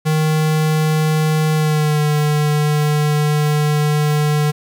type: tone with pitch glide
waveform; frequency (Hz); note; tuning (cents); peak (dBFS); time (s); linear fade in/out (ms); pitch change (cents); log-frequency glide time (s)
square; 155.56 to 149.74; D#3 to D3; 0 to +34; -14; 0.05-4.52; 20; -66; 1.54-2.02
effects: 9-bit